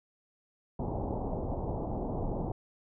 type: low-pass noise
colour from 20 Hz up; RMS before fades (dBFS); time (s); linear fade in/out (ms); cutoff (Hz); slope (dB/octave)
pink; -34; 0.79-2.52; 5; 900; 48
effects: none